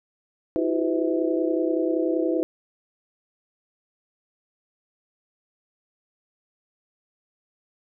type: tone cluster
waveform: sine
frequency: 322.6 / 353.1 / 387.9 / 505 / 647 Hz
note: E4 / F4 / G4 / B4 / E5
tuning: -37 / +19 / -18 / +39 / -32 cents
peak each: -24 / -27 / -31 / -27 / -32 dBFS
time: 0.56-2.43 s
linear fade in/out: 0 ms
effects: none